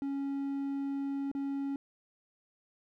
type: tone with dropouts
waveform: triangle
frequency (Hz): 277.2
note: C#4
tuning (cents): 0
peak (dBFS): -30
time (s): 0.02-1.76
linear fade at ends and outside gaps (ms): 1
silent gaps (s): 1.315-1.35
effects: none